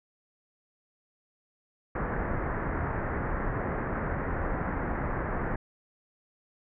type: low-pass noise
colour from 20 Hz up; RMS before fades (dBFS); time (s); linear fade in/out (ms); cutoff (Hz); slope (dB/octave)
pink; -31; 1.95-5.56; 5; 1900; 48
effects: none